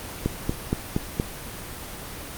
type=click train; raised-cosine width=3 ms; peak=-9 dBFS; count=5; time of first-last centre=0.26-1.199 s; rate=4.26 Hz; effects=pink hiss -36 dBFS RMS until 2.37 s + Opus 24 kbps